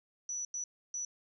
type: tone bursts at uneven times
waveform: sine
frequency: 5920 Hz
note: F#8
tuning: in tune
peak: -35 dBFS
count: 3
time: 0.29-0.45 / 0.54-0.64 / 0.94-1.05 s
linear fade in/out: 2 ms
effects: none